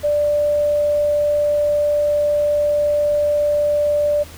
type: tone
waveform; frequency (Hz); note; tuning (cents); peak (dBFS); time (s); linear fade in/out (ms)
sine; 589; D5; +5; -14; 0.03-4.24; 20
effects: added 80 Hz sine -38 dBFS peak until 4.37 s + pink hiss -40 dBFS RMS until 4.37 s